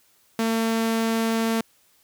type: tone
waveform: sawtooth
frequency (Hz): 225.8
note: A3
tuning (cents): +45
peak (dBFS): -17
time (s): 0.39-1.61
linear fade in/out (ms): 2
effects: white hiss -61 dBFS RMS until 2.03 s